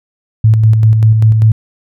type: tone with tremolo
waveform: sine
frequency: 110 Hz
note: A2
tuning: in tune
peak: -3 dBFS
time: 0.44-1.52 s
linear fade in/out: 5 ms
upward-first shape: square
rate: 5.1 Hz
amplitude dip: 35%
effects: none